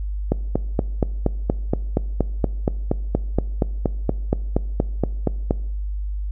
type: click train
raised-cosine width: 2 ms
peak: -4 dBFS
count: 23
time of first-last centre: 0.32-5.509 s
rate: 4.24 Hz
effects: noise-tail reverb RT60 0.8 s tail -21 dB re dry + added 50 Hz sine -23 dBFS peak until 6.31 s